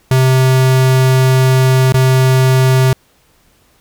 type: tone with dropouts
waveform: square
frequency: 130.4 Hz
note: C3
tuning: 5 cents flat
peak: -8 dBFS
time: 0.11-2.93 s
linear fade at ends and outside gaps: 2 ms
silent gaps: 1.923-1.942 s
effects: pink hiss -53 dBFS RMS until 3.8 s